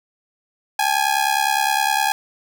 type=ring-modulated tone; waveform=sawtooth; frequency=828 Hz; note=G#5; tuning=5 cents flat; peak=-10 dBFS; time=0.79-2.12 s; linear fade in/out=0 ms; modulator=34.9 Hz; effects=none